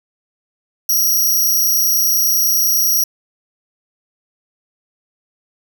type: tone with amplitude modulation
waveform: 10% pulse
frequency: 5710 Hz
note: F8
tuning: 37 cents sharp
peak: -4 dBFS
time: 0.89-3.04 s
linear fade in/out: 5 ms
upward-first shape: sine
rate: 194 Hz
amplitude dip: 60%
effects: none